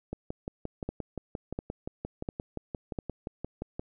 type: two click trains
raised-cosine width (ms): 2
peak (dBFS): -21 / -19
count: 22 / 4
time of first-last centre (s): 0.13-3.795 / 0.89-2.988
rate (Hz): 5.73 / 1.43
effects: none